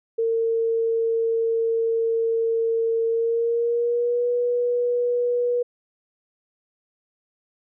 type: tone with pitch glide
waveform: sine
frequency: 455.5 to 485.4 Hz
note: A#4 to B4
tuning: -40 to -30 cents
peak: -19 dBFS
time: 0.18-5.63 s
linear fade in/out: 10 ms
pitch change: +110 cents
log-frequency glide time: 3.06-4.28 s
effects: none